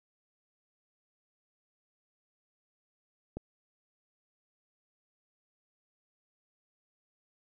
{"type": "click", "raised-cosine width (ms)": 2, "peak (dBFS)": -24, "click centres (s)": 3.37, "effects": []}